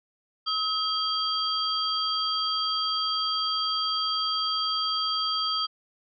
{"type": "tone cluster", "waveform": "sine", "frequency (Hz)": [1278, 3232, 4692], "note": ["D#6", "G#7", "D8"], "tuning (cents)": [46, -48, -2], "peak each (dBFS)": -29, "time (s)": [0.46, 5.67], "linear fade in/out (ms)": 20, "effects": []}